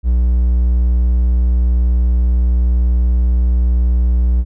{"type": "tone", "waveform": "triangle", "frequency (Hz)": 60.5, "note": "B1", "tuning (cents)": -35, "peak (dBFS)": -8, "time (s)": [0.03, 4.45], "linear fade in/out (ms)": 50, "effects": []}